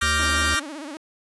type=chord; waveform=sawtooth; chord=G minor seventh; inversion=second; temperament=equal; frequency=1174.7 / 1396.9 / 1568 / 1864.7 Hz; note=D6 / F6 / G6 / Bb6; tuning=0 / 0 / 0 / 0 cents; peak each=-22 dBFS; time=0.01-0.6 s; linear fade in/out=10 ms
type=harmonic tone; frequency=75.6 Hz; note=D#2; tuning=49 cents flat; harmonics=1 / 3 / 5 / 7 / 8; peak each=-26 / -36 / -40 / -43 / -44 dBFS; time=0.02-0.55 s; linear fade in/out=5 ms
type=tone with vibrato; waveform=sawtooth; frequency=296.6 Hz; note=D4; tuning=17 cents sharp; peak=-29 dBFS; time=0.19-0.97 s; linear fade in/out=0 ms; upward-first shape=sine; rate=16 Hz; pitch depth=140 cents each way
effects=resampled to 24000 Hz